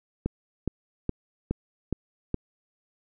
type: click train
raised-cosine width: 3 ms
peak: -13 dBFS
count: 6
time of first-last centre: 0.26-2.343 s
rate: 2.4 Hz
effects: none